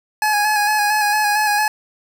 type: tone with vibrato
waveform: 25% pulse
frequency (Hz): 840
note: G#5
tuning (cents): +19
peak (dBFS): -11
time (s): 0.22-1.68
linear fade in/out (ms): 2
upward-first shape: square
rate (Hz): 4.4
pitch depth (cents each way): 26
effects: none